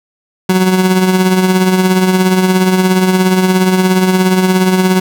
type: tone with tremolo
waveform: 30% pulse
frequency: 185.7 Hz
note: F#3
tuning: 7 cents sharp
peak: -3 dBFS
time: 0.49-5 s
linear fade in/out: 5 ms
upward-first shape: triangle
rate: 17 Hz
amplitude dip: 55%
effects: none